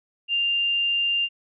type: tone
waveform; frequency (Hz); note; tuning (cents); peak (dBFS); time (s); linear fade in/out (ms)
sine; 2794; F7; 0; -20; 0.28-1.29; 50
effects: none